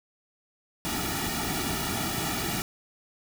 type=noise with comb filter; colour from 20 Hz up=pink; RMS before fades=-30 dBFS; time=0.85-2.62 s; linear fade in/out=0 ms; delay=1.9 ms; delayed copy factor=-1; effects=none